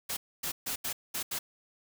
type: noise bursts at uneven times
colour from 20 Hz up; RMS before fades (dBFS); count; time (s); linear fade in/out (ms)
white; -34; 6; 0.09-0.17 / 0.43-0.52 / 0.66-0.76 / 0.84-0.93 / 1.14-1.23 / 1.31-1.39; 10
effects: none